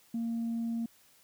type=tone; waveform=sine; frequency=230.7 Hz; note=A#3; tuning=18 cents flat; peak=-29 dBFS; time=0.14-0.86 s; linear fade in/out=5 ms; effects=tanh soft clip ceiling -28 dBFS + white hiss -63 dBFS RMS until 1.23 s